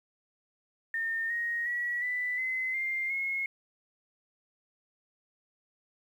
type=tone with pitch steps; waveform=sine; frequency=1821 / 1874.4 / 1929.3 / 1985.8 / 2044 / 2104 / 2166 Hz; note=A#6 / A#6 / B6 / B6 / C7 / C7 / C#7; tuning=-41 / +9 / -41 / +9 / -41 / +9 / -41 cents; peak=-29 dBFS; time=0.94-3.46 s; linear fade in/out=2 ms; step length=360 ms; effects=10-bit